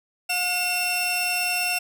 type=tone pair together; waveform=sawtooth; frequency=720 / 2705 Hz; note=F#5 / E7; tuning=-47 / +44 cents; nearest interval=octave + major seventh; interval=2291 cents; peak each=-25 / -20 dBFS; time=0.29-1.79 s; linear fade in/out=10 ms; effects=none